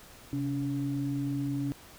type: tone pair together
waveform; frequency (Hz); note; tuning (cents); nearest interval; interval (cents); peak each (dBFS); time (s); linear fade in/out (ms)
sine; 133.5 / 283.3; C3 / C#4; +35 / +38; octave + minor second; 1303; -32 / -30; 0.33-1.72; 0
effects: tanh soft clip ceiling -21 dBFS + pink hiss -52 dBFS RMS until 1.98 s